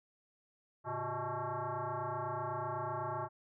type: tone with frequency modulation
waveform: sine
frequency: 110 Hz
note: A2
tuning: in tune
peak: -35 dBFS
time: 0.84-3.29 s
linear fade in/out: 50 ms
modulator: 248 Hz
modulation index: 4.7
effects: none